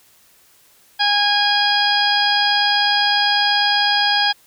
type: harmonic tone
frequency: 821 Hz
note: G#5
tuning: 20 cents flat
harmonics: 1 / 2 / 3 / 4 / 5 / 6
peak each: -19 / -20 / -28 / -20 / -27 / -20 dBFS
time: 0.99-4.33 s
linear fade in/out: 20 ms
effects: white hiss -53 dBFS RMS until 4.46 s